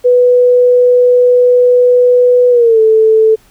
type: tone with pitch glide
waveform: sine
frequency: 493.9 to 440 Hz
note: B4 to A4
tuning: 0 to 0 cents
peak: -4 dBFS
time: 0.04-3.36 s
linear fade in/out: 20 ms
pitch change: -200 cents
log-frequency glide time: 2.5-2.8 s
effects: pink hiss -48 dBFS RMS until 3.5 s